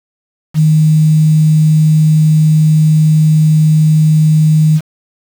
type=tone with quantisation; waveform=sine; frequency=155.56 Hz; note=D#3; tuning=in tune; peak=-5 dBFS; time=0.54-4.81 s; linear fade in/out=50 ms; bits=5; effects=none